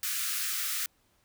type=high-pass noise; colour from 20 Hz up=white; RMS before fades=-32 dBFS; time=0.03-0.86 s; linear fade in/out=2 ms; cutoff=1200 Hz; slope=96 dB/octave; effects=pink hiss -69 dBFS RMS until 1.24 s